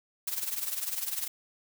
blue noise with tremolo, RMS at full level -30 dBFS, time 0.27-1.28 s, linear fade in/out 5 ms, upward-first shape triangle, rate 20 Hz, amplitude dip 80%, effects none

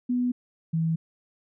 sine tone pair in turn, 246.9 / 162.75 Hz, B3 / E3, 0 / -22 cents, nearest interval perfect fifth, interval 722 cents, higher first, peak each -22 dBFS, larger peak neither, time 0.09-0.32 / 0.73-0.96 s, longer neither, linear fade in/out 10 ms, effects none

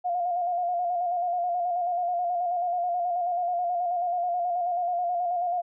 sine tone with vibrato, 706 Hz, F5, 19 cents sharp, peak -24 dBFS, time 0.04-5.62 s, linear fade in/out 20 ms, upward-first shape square, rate 9.3 Hz, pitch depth 37 cents each way, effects none

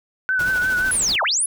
sine tone with vibrato, 1500 Hz, F#6, 23 cents sharp, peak -17 dBFS, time 0.29-0.91 s, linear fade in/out 0 ms, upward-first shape triangle, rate 5.7 Hz, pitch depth 54 cents each way
pink noise with tremolo, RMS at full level -31 dBFS, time 0.39-1.16 s, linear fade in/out 5 ms, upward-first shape sine, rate 13 Hz, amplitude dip 45%
sine linear two-way sweep, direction down then up, 10900 to 554.4 to 10900 Hz, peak -17 dBFS, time 0.91-1.46 s, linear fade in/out 5 ms, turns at 1.23 s
effects none

